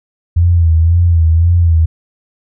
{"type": "tone with vibrato", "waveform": "sine", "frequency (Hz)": 83.8, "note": "E2", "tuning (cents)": 29, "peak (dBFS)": -6, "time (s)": [0.36, 1.86], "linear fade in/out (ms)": 10, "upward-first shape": "sine", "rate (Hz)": 1.9, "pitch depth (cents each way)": 66, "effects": []}